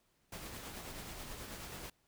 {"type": "noise with tremolo", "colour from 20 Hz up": "pink", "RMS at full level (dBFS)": -45, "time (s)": [0.32, 1.9], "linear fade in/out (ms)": 5, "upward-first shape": "triangle", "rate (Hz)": 9.3, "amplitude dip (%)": 40, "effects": ["pink hiss -75 dBFS RMS until 2.07 s"]}